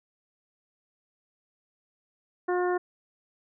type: harmonic tone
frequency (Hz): 358.7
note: F4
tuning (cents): +46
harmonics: 1 / 2 / 3 / 4 / 5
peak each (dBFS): -25 / -31 / -35 / -37 / -39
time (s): 2.48-2.78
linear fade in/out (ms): 10
effects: none